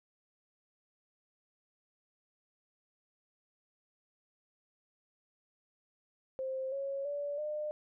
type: tone with pitch steps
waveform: sine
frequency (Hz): 526 / 550.6 / 576.3 / 603.2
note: C5 / C#5 / D5 / D5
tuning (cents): +9 / -12 / -33 / +46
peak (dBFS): -34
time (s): 6.39-7.71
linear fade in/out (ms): 0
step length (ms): 330
effects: none